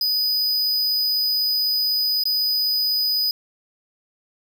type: tone with dropouts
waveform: square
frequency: 4978 Hz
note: D#8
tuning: in tune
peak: -19 dBFS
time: 0.01-3.31 s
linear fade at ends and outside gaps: 2 ms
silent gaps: 2.237-2.254 s
effects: none

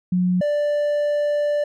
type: tone pair in turn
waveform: sine / triangle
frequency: 180.9 / 587.7 Hz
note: F#3 / D5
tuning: -39 / +1 cents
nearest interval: octave + minor sixth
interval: 2040 cents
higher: second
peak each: -16 dBFS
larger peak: neither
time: 0.12-0.41 / 0.41-1.64 s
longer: second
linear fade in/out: 5 ms
effects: none

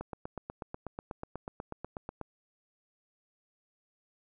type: click train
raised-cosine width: 1 ms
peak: -24 dBFS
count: 19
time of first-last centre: 0.01-2.213 s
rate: 8.17 Hz
effects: none

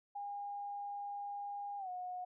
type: tone with pitch glide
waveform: sine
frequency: 811 to 726.7 Hz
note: G#5 to F#5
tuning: -41 to -31 cents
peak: -40 dBFS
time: 0.15-2.25 s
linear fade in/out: 10 ms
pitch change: -190 cents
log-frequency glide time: 1.78-1.89 s
effects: none

